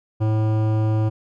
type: tone with hard clipping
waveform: sine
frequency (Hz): 108.9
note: A2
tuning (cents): -17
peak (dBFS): -19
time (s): 0.2-1.1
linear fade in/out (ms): 20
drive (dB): 15
effects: none